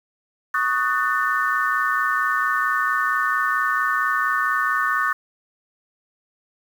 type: chord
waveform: sine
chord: D# half-diminished seventh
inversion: third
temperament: just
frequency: 1120.1 / 1244.5 / 1493.4 / 1792.1 Hz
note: C#6 / D#6 / F#6 / A6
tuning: +18 / 0 / +16 / +31 cents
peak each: -24 dBFS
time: 0.54-5.13 s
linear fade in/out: 5 ms
effects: 7-bit